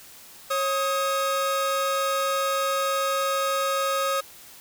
45% pulse tone pair together, 545 / 1257.2 Hz, C#5 / D#6, -29 / +18 cents, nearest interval octave + major second, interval 1447 cents, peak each -26 / -25 dBFS, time 0.5-4.21 s, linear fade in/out 10 ms, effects white hiss -47 dBFS RMS until 4.6 s

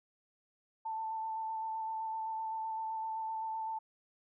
sine tone with vibrato, 886 Hz, A5, 12 cents sharp, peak -35 dBFS, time 0.85-3.79 s, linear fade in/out 10 ms, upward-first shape square, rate 7.8 Hz, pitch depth 12 cents each way, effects none

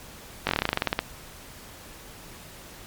slowing click train, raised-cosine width 0.3 ms, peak -6 dBFS, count 15, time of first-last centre 0.47-0.99 s, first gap 20 ms, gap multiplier 1.09, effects pink hiss -45 dBFS RMS until 2.86 s + MP3 96 kbps

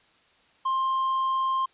triangle tone, 1056 Hz, C6, 16 cents sharp, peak -21 dBFS, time 0.65-1.66 s, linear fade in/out 10 ms, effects white hiss -61 dBFS RMS until 1.73 s + resampled to 8000 Hz

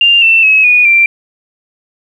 sine tone with pitch steps, 2794 / 2679 / 2568 / 2462 / 2360 Hz, F7 / E7 / E7 / D#7 / D7, 0 / +27 / -46 / -19 / +8 cents, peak -4 dBFS, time 0.01-1.06 s, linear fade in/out 2 ms, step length 210 ms, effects 7-bit

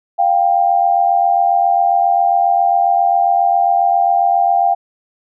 sine tone pair together, 701 / 788.4 Hz, F5 / G5, +6 / +10 cents, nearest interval major second, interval 204 cents, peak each -13 dBFS, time 0.18-4.75 s, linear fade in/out 20 ms, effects none

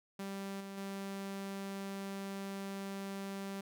sawtooth tone with level steps, 196.2 Hz, G3, 2 cents sharp, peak -36 / -40 / -36 dBFS, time 0.19-3.61 s, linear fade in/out 5 ms, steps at 0.6 / 0.77 s, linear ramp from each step 10 ms, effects none

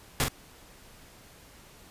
pink noise with echo, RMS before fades -25 dBFS, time 0.2-0.24 s, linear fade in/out 0 ms, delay 43 ms, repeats 1, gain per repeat -5 dB, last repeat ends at 0.283 s, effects pink hiss -53 dBFS RMS until 1.9 s + resampled to 32000 Hz

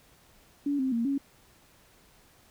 sine tone with pitch steps, 285.4 / 262.6 / 232 / 277.2 Hz, D4 / C4 / A#3 / C#4, -49 / +6 / -8 / 0 cents, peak -25 dBFS, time 0.66-1.18 s, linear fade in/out 5 ms, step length 130 ms, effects pink hiss -60 dBFS RMS until 2.5 s

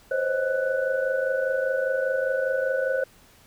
sine tone cluster, 508 / 533 / 625 / 1487 Hz, B4 / C5 / D#5 / F#6, +49 / +32 / +8 / +8 cents, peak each -30 / -24 / -32 / -30 dBFS, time 0.11-3.04 s, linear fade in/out 5 ms, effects pink hiss -55 dBFS RMS until 3.46 s

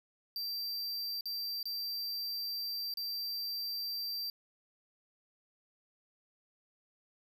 square tone with dropouts, 4697 Hz, D8, 1 cent flat, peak -36 dBFS, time 0.36-4.3 s, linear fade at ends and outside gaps 1 ms, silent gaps 1.209-1.256 / 1.629-1.655 / 2.939-2.972 s, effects none

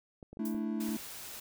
clicks, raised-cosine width 2 ms, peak -34 dBFS, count 5, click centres 0.228 / 0.33 / 0.371 / 0.547 / 0.89 s
triangle chord, A suspended fourth, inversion none, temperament equal, 220 / 293.7 / 329.6 Hz, A3 / D4 / E4, 0 / 0 / 0 cents, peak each -32 / -37 / -37 dBFS, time 0.39-0.97 s, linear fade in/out 5 ms
violet noise with exponential decay, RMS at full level -40 dBFS, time 0.45-0.66 s, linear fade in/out 5 ms, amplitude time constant 44 ms
white noise, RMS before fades -45 dBFS, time 0.8-1.4 s, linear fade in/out 5 ms
effects none

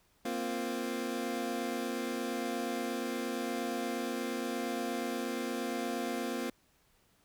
25% pulse chord, Bb suspended second, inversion none, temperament equal, 233.1 / 261.6 / 349.2 Hz, Bb3 / C4 / F4, 0 / 0 / 0 cents, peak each -34 / -34 / -35 dBFS, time 0.25-6.5 s, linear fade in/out 5 ms, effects pink hiss -69 dBFS RMS until 7.24 s

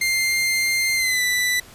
sawtooth tone with pitch glide, 2101 to 1983.1 Hz, C7 to B6, +7 to +7 cents, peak -15 dBFS, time 0.01-1.6 s, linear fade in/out 5 ms, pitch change -100 cents, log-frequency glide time 0.95-1.22 s, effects pink hiss -45 dBFS RMS until 1.74 s + resampled to 32000 Hz

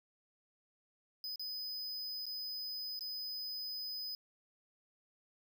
square tone with dropouts, 5010 Hz, D#8, 11 cents sharp, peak -40 dBFS, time 1.24-4.15 s, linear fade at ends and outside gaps 1 ms, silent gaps 1.358-1.395 / 2.256-2.265 / 2.992-3.008 s, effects none

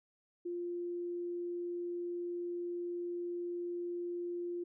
sine tone, 349.2 Hz, F4, in tune, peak -36 dBFS, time 0.45-4.64 s, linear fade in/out 10 ms, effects none

